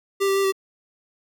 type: tone with pitch steps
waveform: square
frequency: 394.2 / 390 / 393.1 / 386.3 Hz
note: G4 / G4 / G4 / G4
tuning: +10 / -9 / +5 / -25 cents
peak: -19 dBFS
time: 0.2-0.524 s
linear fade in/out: 20 ms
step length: 81 ms
effects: none